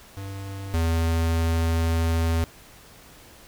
square tone pair in turn, 98 / 82.41 Hz, G2 / E2, 0 / 0 cents, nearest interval minor third, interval 300 cents, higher first, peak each -33 / -21 dBFS, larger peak second, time 0.17-0.74 / 0.74-2.44 s, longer second, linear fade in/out 0 ms, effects pink hiss -49 dBFS RMS until 3.47 s

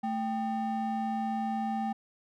triangle ring-modulated tone, 504 Hz, B4, 35 cents sharp, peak -24 dBFS, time 0.03-1.93 s, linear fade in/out 10 ms, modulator 283 Hz, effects none

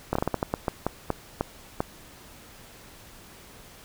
slowing click train, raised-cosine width 1 ms, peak -10 dBFS, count 13, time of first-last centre 0.13-1.805 s, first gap 24 ms, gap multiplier 1.29, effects pink hiss -49 dBFS RMS until 3.84 s

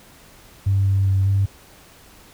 sine tone with pitch steps, 98 / 97.4 / 96.4 / 98.5 Hz, G2 / G2 / G2 / G2, 0 / -11 / -28 / +9 cents, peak -14 dBFS, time 0.66-1.46 s, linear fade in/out 10 ms, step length 200 ms, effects tanh soft clip ceiling -10 dBFS + pink hiss -48 dBFS RMS until 2.33 s

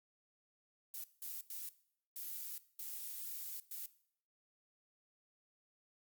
violet noise bursts at uneven times, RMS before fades -45 dBFS, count 6, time 0.94-1.04 / 1.22-1.41 / 1.5-1.69 / 2.16-2.58 / 2.79-3.6 / 3.71-3.86 s, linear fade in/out 2 ms, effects noise-tail reverb RT60 0.6 s tail -17 dB re dry + Opus 48 kbps

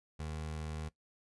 25% pulse tone, 77.7 Hz, D#2, 2 cents flat, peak -35 dBFS, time 0.19-0.89 s, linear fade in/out 10 ms, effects noise-tail reverb RT60 0.1 s tail -18 dB re dry + resampled to 24000 Hz

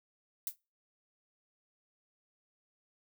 violet noise with exponential decay, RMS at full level -31 dBFS, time 0.47-0.56 s, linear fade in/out 2 ms, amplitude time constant 18 ms, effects noise-tail reverb RT60 0.3 s tail -25 dB re dry

